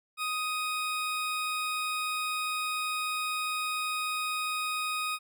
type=tone; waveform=20% pulse; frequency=1249 Hz; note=D#6; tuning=6 cents sharp; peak=-25 dBFS; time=0.17-5.19 s; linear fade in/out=50 ms; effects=none